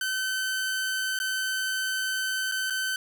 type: tone with dropouts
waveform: sawtooth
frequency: 1531 Hz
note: G6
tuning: 41 cents flat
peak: -23 dBFS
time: 0.01-2.96 s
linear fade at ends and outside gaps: 2 ms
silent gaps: 1.19-1.2 / 2.515-2.52 / 2.7-2.705 s
effects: none

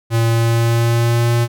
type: tone with pitch glide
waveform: square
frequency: 115 to 118.23 Hz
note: A#2 to A#2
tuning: -23 to +25 cents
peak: -13 dBFS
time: 0.1-1.48 s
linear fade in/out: 50 ms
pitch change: +48 cents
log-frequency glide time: 0.28-1.34 s
effects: none

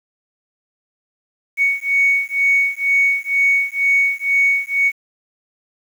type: beating tone pair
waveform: sine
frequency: 2227 / 2229.1 Hz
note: C#7 / C#7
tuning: +7 / +9 cents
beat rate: 2.1 Hz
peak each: -16 dBFS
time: 1.57-4.92 s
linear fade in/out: 50 ms
effects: tanh soft clip ceiling -6 dBFS + 7-bit

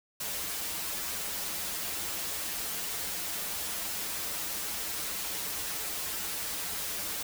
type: noise with comb filter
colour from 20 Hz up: white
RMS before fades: -35 dBFS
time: 0.2-7.23 s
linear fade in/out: 5 ms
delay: 7.9 ms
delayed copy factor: -1
effects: none

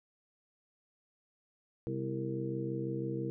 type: harmonic tone with a mistuned harmonic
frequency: 66 Hz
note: C2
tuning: 16 cents sharp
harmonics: 2 / 3 / 4 / 5 / 6 / 7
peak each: -38 / -42 / -47 / -38 / -47 / -40 dBFS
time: 1.87-3.3 s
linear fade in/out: 0 ms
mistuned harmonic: 4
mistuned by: -88 cents
effects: none

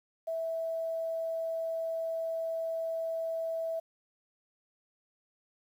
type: tone with quantisation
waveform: sine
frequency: 655 Hz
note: E5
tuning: 11 cents flat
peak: -31 dBFS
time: 0.27-3.8 s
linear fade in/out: 10 ms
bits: 10
effects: none

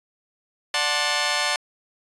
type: chord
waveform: 10% pulse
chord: D dominant seventh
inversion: none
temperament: just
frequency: 587.3 / 734.2 / 881 / 1057.2 Hz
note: D5 / F#5 / A5 / C6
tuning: 0 / -14 / +2 / +18 cents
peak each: -19 dBFS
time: 0.74-1.56 s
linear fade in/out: 2 ms
effects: resampled to 24000 Hz

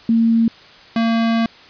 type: tone pair in turn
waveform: sine / square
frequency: 228.3 / 228.3 Hz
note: A#3 / A#3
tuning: -36 / -36 cents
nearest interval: unison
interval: 0 cents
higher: neither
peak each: -11 / -15 dBFS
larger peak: first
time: 0.09-0.48 / 0.96-1.46 s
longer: second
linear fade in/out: 2 ms
effects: white hiss -43 dBFS RMS until 1.69 s + resampled to 11025 Hz

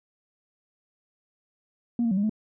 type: tone with pitch steps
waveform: sine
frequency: 236.9 / 229.9 / 187.9 / 202.3 / 216.2 Hz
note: A#3 / A#3 / F#3 / G#3 / A3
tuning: +28 / -24 / +27 / -45 / -30 cents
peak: -20 dBFS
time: 1.99-2.295 s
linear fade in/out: 2 ms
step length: 61 ms
effects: tanh soft clip ceiling -18 dBFS

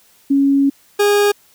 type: tone pair in turn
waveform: sine / 40% pulse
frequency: 277.2 / 410.1 Hz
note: C#4 / G#4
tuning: 0 / -22 cents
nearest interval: perfect fifth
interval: 678 cents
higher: second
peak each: -10 dBFS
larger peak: neither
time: 0.3-0.7 / 0.99-1.32 s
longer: first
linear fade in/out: 10 ms
effects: white hiss -52 dBFS RMS until 1.54 s

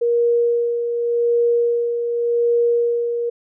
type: tone with tremolo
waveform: sine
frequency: 472.9 Hz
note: A#4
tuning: 25 cents sharp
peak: -13 dBFS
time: 0.01-3.3 s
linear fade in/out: 10 ms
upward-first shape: sine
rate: 0.87 Hz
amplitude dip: 50%
effects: none

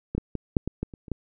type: clicks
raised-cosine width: 3 ms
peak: -16 / -13 / -16 / -6 / -15 / -15 / -28 / -30 / -15 dBFS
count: 9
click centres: 0.15 / 0.18 / 0.353 / 0.568 / 0.676 / 0.83 / 0.938 / 1.082 / 1.117 s
effects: none

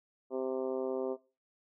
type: harmonic tone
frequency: 130.81 Hz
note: C3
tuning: in tune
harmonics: 2 / 3 / 4 / 5 / 6 / 7 / 8 / 9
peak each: -40 / -35 / -38 / -42 / -51 / -50 / -53 / -55 dBFS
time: 0.3-1.17 s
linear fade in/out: 50 ms
effects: noise-tail reverb RT60 0.3 s tail -17 dB re dry

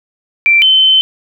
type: tone pair in turn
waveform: sine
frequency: 2349 / 3070 Hz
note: D7 / G7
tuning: 0 / -37 cents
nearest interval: perfect fourth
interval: 463 cents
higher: second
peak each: -5 dBFS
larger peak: neither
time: 0.46-0.62 / 0.62-1.01 s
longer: second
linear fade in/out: 0 ms
effects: none

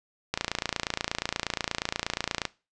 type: click train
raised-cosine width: 0.2 ms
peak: -9 dBFS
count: 61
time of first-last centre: 0.34-2.453 s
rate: 28.4 Hz
effects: noise-tail reverb RT60 0.3 s tail -20 dB re dry + resampled to 22050 Hz

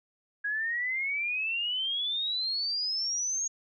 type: exponential sweep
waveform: sine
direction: up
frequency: 1646 to 6645 Hz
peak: -28 dBFS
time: 0.44-3.48 s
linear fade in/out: 10 ms
effects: none

